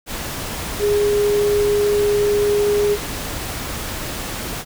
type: tone in noise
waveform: sine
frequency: 412.2 Hz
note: G#4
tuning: 13 cents flat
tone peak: -14 dBFS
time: 0.79-2.98 s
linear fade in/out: 50 ms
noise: pink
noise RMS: -27 dBFS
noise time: 0.06-4.65 s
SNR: +10 dB
effects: none